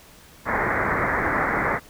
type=low-pass noise; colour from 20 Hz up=white; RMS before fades=-23 dBFS; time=0.45-1.8 s; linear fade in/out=50 ms; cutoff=2100 Hz; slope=96 dB/octave; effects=pink hiss -49 dBFS RMS until 1.89 s